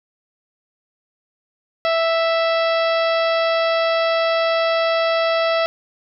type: harmonic tone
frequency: 659.3 Hz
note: E5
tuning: in tune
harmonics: 1 / 2 / 3 / 4 / 5 / 6 / 7 / 8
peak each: -17 / -23 / -27 / -29 / -31 / -33 / -34 / -35 dBFS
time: 1.85-5.66 s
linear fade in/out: 0 ms
effects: none